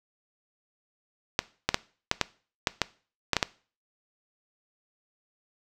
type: clicks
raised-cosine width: 0.2 ms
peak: -4 dBFS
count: 10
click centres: 1.391 / 1.69 / 1.744 / 2.114 / 2.213 / 2.672 / 2.817 / 3.333 / 3.367 / 3.428 s
effects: noise-tail reverb RT60 0.4 s tail -20 dB re dry